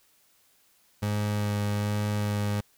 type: tone with vibrato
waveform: 30% pulse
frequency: 103.83 Hz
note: G#2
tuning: in tune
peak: -23 dBFS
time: 1.02-2.61 s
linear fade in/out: 10 ms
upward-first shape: sine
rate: 1.2 Hz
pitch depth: 11 cents each way
effects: white hiss -64 dBFS RMS until 2.77 s